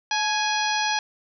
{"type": "harmonic tone with a mistuned harmonic", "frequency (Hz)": 830.6, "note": "G#5", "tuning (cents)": 0, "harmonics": [1, 2, 3, 4, 5, 6, 7], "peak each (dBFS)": [-25, -28, -30, -31, -32, -33, -33], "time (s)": [0.11, 0.99], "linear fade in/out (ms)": 2, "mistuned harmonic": 1, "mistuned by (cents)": 53, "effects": []}